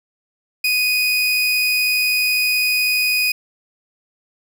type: tone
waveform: 30% pulse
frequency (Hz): 2489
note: D#7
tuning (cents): 0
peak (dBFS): -13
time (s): 0.64-3.32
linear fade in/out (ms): 5
effects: none